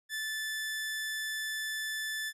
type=tone; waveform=sawtooth; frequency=1750 Hz; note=A6; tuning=10 cents flat; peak=-30 dBFS; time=0.09-2.33 s; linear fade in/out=50 ms; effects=resampled to 32000 Hz